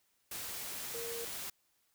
sine tone in noise, 465.3 Hz, A#4, 3 cents flat, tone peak -41 dBFS, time 0.94-1.25 s, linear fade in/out 5 ms, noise white, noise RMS -42 dBFS, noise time 0.31-1.5 s, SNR -2 dB, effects white hiss -75 dBFS RMS until 1.94 s

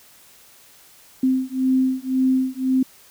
sine beating tone pair, 259.4 / 261.3 Hz, C4 / C4, -15 / -2 cents, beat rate 1.9 Hz, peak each -20 dBFS, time 1.23-2.83 s, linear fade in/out 5 ms, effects white hiss -50 dBFS RMS until 3.1 s

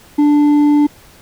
sine tone with hard clipping, 293.7 Hz, D4, in tune, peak -9 dBFS, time 0.18-0.87 s, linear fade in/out 10 ms, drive 4 dB, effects pink hiss -44 dBFS RMS until 1.21 s

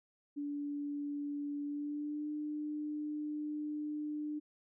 sine tone with pitch glide, 288.9 to 299.8 Hz, D4 to D4, -28 to +36 cents, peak -36 dBFS, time 0.36-4.4 s, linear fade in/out 20 ms, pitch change +64 cents, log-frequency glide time 1.64-2.29 s, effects none

